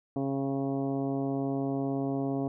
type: harmonic tone with a mistuned harmonic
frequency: 137.1 Hz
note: C#3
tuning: 19 cents flat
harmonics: 1 / 2 / 3 / 4 / 5 / 6 / 7 / 8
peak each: -35 / -30 / -36 / -41 / -38 / -47 / -50 / -52 dBFS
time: 0.16-2.48 s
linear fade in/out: 2 ms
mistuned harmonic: 6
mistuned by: -32 cents
effects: none